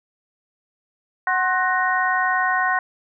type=harmonic tone with a mistuned harmonic; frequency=372.1 Hz; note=F#4; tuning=10 cents sharp; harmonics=2 / 3 / 4 / 5; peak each=-23 / -23 / -23 / -23 dBFS; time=1.27-2.79 s; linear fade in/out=2 ms; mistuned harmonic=3; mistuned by=-78 cents; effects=none